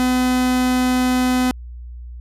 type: tone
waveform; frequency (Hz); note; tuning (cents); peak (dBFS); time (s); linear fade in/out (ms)
45% pulse; 252.7; B3; +40; -15; 0-1.51; 0
effects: added 60 Hz sine -31 dBFS peak until 2.2 s + resampled to 32000 Hz